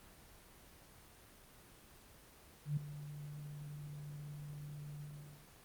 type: tone with ADSR envelope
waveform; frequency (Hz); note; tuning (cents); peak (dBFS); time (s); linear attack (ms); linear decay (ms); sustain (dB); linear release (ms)
sine; 146.83; D3; 0; -31; 2.65-5.5; 120; 5; -14; 480
effects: pink hiss -60 dBFS RMS until 5.64 s + Opus 24 kbps